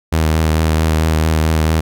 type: tone with vibrato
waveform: sawtooth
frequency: 79.2 Hz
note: D#2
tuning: 31 cents sharp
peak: -8 dBFS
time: 0.12-1.81 s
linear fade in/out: 10 ms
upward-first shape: triangle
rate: 4.5 Hz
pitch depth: 28 cents each way
effects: none